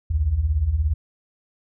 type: beating tone pair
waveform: sine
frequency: 62.1 / 79.1 Hz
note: B1 / D#2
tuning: +10 / +29 cents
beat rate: 17 Hz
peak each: -24 / -19 dBFS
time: 0.1-0.94 s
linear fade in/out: 10 ms
effects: none